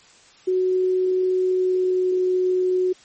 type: tone with pitch glide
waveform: sine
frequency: 370 to 367.4 Hz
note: F#4 to F#4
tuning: 0 to -12 cents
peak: -17 dBFS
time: 0.47-2.93 s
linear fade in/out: 10 ms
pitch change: -12 cents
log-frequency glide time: 1.39-2.2 s
effects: white hiss -51 dBFS RMS until 3.04 s + MP3 32 kbps